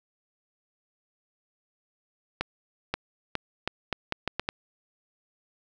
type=accelerating click train; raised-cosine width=0.3 ms; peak=-11 dBFS; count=9; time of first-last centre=2.41-4.489 s; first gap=530 ms; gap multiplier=0.78; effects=none